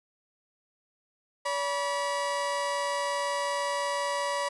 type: tone pair together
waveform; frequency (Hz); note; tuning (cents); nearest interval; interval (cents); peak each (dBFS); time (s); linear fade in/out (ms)
30% pulse; 570.7 / 973; D5 / B5; -50 / -26; major sixth; 924; -28; 1.45-4.49; 10
effects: resampled to 24000 Hz